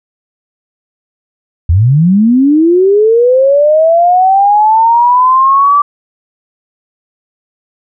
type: linear sweep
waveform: sine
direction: up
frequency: 76 to 1167 Hz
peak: -4 dBFS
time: 1.69-5.82 s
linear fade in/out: 5 ms
effects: none